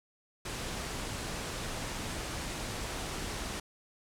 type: low-pass noise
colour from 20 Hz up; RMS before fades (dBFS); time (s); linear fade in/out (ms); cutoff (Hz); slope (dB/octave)
pink; -38; 0.45-3.6; 5; 10000; 24
effects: none